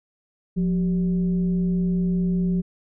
sine tone with frequency modulation, 178.5 Hz, F3, 38 cents sharp, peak -19 dBFS, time 0.56-2.62 s, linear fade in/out 20 ms, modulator 211 Hz, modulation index 0.39, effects none

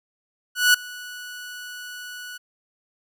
sawtooth tone with ADSR envelope, 1474 Hz, F#6, 7 cents flat, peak -8 dBFS, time 0.55-2.38 s, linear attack 190 ms, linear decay 6 ms, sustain -23 dB, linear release 15 ms, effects none

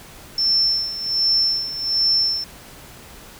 sine tone with tremolo, 5360 Hz, E8, 28 cents sharp, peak -14 dBFS, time 0.38-2.44 s, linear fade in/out 2 ms, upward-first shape sine, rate 1.3 Hz, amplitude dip 75%, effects pink hiss -42 dBFS RMS until 3.39 s

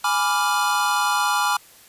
square chord, G# diminished seventh, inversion none, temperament equal, 830.6 / 987.8 / 1174.7 / 1396.9 Hz, G#5 / B5 / D6 / F6, 0 / 0 / 0 / 0 cents, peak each -25 dBFS, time 0.04-1.57 s, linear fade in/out 5 ms, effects white hiss -49 dBFS RMS until 1.88 s + resampled to 32000 Hz

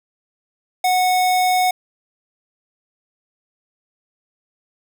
square tone, 735 Hz, F#5, 12 cents flat, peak -15 dBFS, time 0.84-1.71 s, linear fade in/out 5 ms, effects none

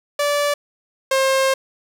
sawtooth tone pair in turn, 580 / 533.2 Hz, D5 / C5, -22 / +33 cents, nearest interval minor second, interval 145 cents, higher first, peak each -13 / -11 dBFS, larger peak second, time 0.19-0.54 / 1.11-1.54 s, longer second, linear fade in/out 5 ms, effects low-pass 12000 Hz 12 dB/octave + 7-bit

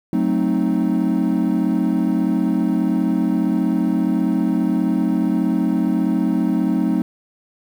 triangle chord, F# diminished seventh, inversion none, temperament equal, 185 / 220 / 261.6 / 311.1 Hz, F#3 / A3 / C4 / Eb4, 0 / 0 / 0 / 0 cents, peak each -19 dBFS, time 0.13-7.02 s, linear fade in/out 2 ms, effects tanh soft clip ceiling -6 dBFS + 8-bit

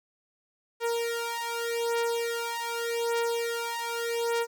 sawtooth beating tone pair, 466.2 / 467.04 Hz, A#4 / A#4, 0 / +3 cents, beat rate 0.84 Hz, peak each -27 dBFS, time 0.8-4.47 s, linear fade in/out 50 ms, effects none

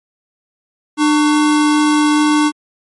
square tone pair together, 300.4 / 1120 Hz, D4 / C#6, +39 / +18 cents, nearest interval octave + major seventh, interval 2279 cents, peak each -11 / -21 dBFS, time 0.97-2.52 s, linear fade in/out 50 ms, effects MP3 48 kbps

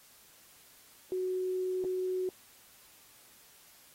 sine tone with dropouts, 370 Hz, F#4, in tune, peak -30 dBFS, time 1.12-2.29 s, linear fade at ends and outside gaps 1 ms, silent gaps 1.841-1.847 s, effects white hiss -59 dBFS RMS until 3.94 s + AAC 48 kbps

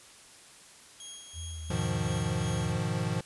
15% pulse tone with tremolo, 3273 Hz, G#7, 26 cents flat, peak -34 dBFS, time 1-2.72 s, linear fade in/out 2 ms, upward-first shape sine, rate 2.8 Hz, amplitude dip 50%
sine tone with vibrato, 81 Hz, E2, 30 cents flat, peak -37 dBFS, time 1.33-2.81 s, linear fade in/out 50 ms, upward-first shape sine, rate 2.2 Hz, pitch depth 50 cents each way
square chord, F half-diminished seventh, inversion first, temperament equal, 103.83 / 123.47 / 155.56 / 174.61 Hz, Ab2 / Cb3 / Eb3 / F3, 0 / 0 / 0 / 0 cents, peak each -35 dBFS, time 1.7-3.21 s, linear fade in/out 5 ms
effects white hiss -53 dBFS RMS until 3.25 s + resampled to 24000 Hz

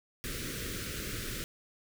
pink band-stop noise, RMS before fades -38 dBFS, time 0.24-1.44 s, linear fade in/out 0 ms, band 530 to 1300 Hz, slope 48 dB/octave, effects none

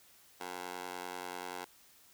15% pulse tone with high-pass filter, 90.3 Hz, F#2, 42 cents flat, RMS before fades -43 dBFS, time 0.4-1.65 s, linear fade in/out 10 ms, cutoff 600 Hz, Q 1.4, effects white hiss -62 dBFS RMS until 2.13 s

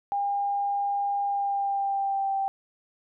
sine tone with pitch glide, 805 to 781.6 Hz, G5 to G5, +46 to -5 cents, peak -24 dBFS, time 0.12-2.48 s, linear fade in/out 0 ms, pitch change -51 cents, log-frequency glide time 1.24-2.37 s, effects none

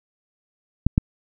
clicks, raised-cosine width 5 ms, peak -3 dBFS, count 2, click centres 0.866 / 0.979 s, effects none

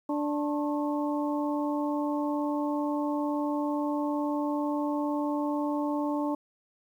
harmonic tone with a mistuned harmonic, 293.7 Hz, D4, in tune, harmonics 1 / 2 / 3 / 4, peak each -28 / -34 / -35 / -39 dBFS, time 0.09-6.35 s, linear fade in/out 5 ms, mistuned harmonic 4, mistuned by -140 cents, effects 10-bit

